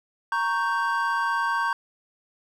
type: chord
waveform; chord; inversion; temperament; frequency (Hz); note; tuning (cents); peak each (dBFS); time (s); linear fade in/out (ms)
triangle; G diminished; first; equal with one note detuned; 932.3 / 1108.7 / 1559.9; Bb5 / Db6 / G6; 0 / 0 / -9; -25; 0.32-1.73; 2
effects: none